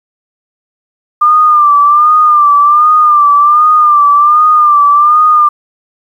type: tone with vibrato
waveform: sine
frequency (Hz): 1195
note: D6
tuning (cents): +30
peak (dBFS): -3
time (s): 1.21-5.49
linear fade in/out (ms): 10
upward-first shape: sine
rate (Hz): 1.3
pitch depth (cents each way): 58
effects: 7-bit